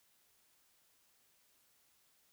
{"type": "silence", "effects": ["white hiss -72 dBFS RMS until 2.32 s"]}